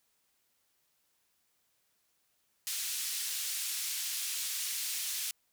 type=band-pass noise; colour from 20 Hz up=white; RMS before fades=-36 dBFS; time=2.67-5.31 s; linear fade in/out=0 ms; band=2700 to 12000 Hz; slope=12 dB/octave; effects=white hiss -75 dBFS RMS until 5.52 s